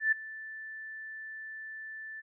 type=tone with ADSR envelope; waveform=sine; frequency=1760 Hz; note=A6; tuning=in tune; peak=-21 dBFS; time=0-2.22 s; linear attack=120 ms; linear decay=9 ms; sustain=-19 dB; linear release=28 ms; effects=none